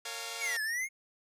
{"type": "chord", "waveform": "5% pulse", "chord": "Bb minor seventh", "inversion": "none", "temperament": "equal with one note detuned", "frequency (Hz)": [457.1, 554.4, 698.5, 830.6], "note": ["Bb4", "Db5", "F5", "Ab5"], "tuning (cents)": [-34, 0, 0, 0], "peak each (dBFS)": [-31, -33, -30, -36], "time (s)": [0.05, 0.57], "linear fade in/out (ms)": 5}
{"type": "exponential two-way sweep", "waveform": "square", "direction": "down then up", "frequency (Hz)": [2342, 1694, 2192], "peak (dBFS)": -32, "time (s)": [0.39, 0.89], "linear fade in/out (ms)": 50, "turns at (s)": 0.62}
{"effects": ["resampled to 32000 Hz"]}